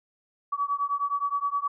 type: beating tone pair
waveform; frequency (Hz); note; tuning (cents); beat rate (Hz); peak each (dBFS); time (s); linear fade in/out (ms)
sine; 1135 / 1144.6; C#6 / D6; +41 / -45; 9.6; -28; 0.52-1.68; 10
effects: none